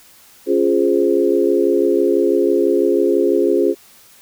sine chord, Db major seventh, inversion none, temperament equal, 277.2 / 349.2 / 415.3 / 523.3 Hz, Db4 / F4 / Ab4 / C5, 0 / 0 / 0 / 0 cents, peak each -20 / -16 / -16 / -21 dBFS, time 0.46-3.75 s, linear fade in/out 50 ms, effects white hiss -47 dBFS RMS until 4.21 s

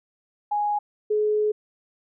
sine tone pair in turn, 830 / 424 Hz, G#5 / G#4, -1 / +36 cents, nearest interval octave, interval 1163 cents, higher first, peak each -21 / -19 dBFS, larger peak second, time 0.51-0.79 / 1.1-1.52 s, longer second, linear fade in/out 10 ms, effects none

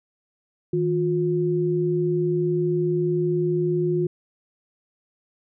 sine tone pair together, 158.43 / 356.8 Hz, D#3 / F4, +32 / +37 cents, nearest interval octave + major second, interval 1405 cents, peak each -24 / -21 dBFS, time 0.73-4.07 s, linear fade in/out 5 ms, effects none

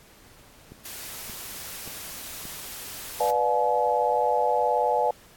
click train, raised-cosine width 3 ms, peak -30 dBFS, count 4, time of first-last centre 0.72-2.454 s, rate 1.73 Hz
white noise, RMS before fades -38 dBFS, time 0.85-3.31 s, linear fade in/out 5 ms
sine chord, B diminished seventh, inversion none, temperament just, 493.9 / 592.7 / 711.2 / 853.4 Hz, B4 / D5 / F5 / Ab5, 0 / +16 / +31 / +47 cents, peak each -26 / -27 / -27 / -24 dBFS, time 3.2-5.11 s, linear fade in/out 5 ms
effects pink hiss -53 dBFS RMS until 5.36 s + AAC 64 kbps

